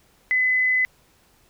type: tone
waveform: sine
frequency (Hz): 2017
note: B6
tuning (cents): +36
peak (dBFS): -17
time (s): 0.31-0.85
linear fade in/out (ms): 0
effects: pink hiss -59 dBFS RMS until 1.49 s